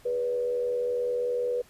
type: tone with frequency modulation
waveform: sine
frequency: 488.7 Hz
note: B4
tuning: 18 cents flat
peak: -25 dBFS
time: 0.05-1.62 s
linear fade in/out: 10 ms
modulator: 82.7 Hz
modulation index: 0.43
effects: pink hiss -57 dBFS RMS until 1.69 s + resampled to 32000 Hz